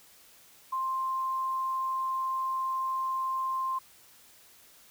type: tone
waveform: sine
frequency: 1051 Hz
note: C6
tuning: 7 cents sharp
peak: -28 dBFS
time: 0.72-3.79 s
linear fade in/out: 10 ms
effects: white hiss -57 dBFS RMS until 4.9 s